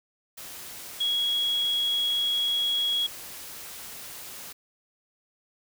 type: tone in noise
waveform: sine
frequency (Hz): 3322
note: G#7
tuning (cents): 0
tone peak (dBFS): -23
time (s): 1-3.07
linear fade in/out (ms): 10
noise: white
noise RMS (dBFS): -41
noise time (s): 0.37-4.53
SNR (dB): +15
effects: none